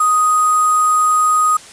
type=tone with sample-and-hold; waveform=sine; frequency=1244.5 Hz; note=D#6; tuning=in tune; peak=-10 dBFS; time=0-1.57 s; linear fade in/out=5 ms; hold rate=8820 Hz; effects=white hiss -38 dBFS RMS until 1.72 s + resampled to 22050 Hz